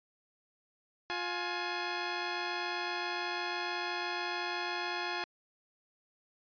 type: tone pair together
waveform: 10% pulse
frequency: 353.6 / 841 Hz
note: F4 / G#5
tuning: +22 / +22 cents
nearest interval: octave + minor third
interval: 1500 cents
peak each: -28 dBFS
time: 1.1-5.24 s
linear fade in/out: 0 ms
effects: resampled to 11025 Hz